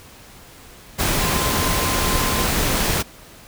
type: tone in noise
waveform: sine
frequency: 1038 Hz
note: C6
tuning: 14 cents flat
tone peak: -27 dBFS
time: 1.19-2.48 s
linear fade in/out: 20 ms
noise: pink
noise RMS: -20 dBFS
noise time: 0.98-3.03 s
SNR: -10 dB
effects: pink hiss -44 dBFS RMS until 3.47 s